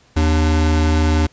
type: tone pair together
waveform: square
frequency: 79.2 / 299 Hz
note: D#2 / D4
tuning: +31 / +31 cents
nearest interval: octave + major seventh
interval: 2300 cents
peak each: -14 / -22 dBFS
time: 0.16-1.27 s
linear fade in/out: 10 ms
effects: pink hiss -53 dBFS RMS until 1.32 s + resampled to 16000 Hz